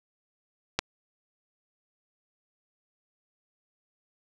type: clicks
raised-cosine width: 0.2 ms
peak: -7 / -27 dBFS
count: 2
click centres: 0.79 / 0.793 s
effects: none